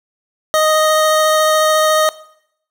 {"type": "tone with vibrato", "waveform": "25% pulse", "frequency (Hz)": 622.3, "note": "D#5", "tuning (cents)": 0, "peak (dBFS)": -7, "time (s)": [0.54, 2.09], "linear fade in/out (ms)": 0, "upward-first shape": "triangle", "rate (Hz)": 14, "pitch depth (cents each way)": 8, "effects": ["noise-tail reverb RT60 0.7 s tail -19 dB re dry"]}